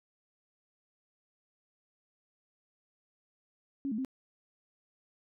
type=tone with pitch steps; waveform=sine; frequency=275.9 / 215.8 / 263 Hz; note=C#4 / A3 / C4; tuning=-8 / -33 / +9 cents; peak=-31 dBFS; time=3.85-4.048 s; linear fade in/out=0 ms; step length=66 ms; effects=none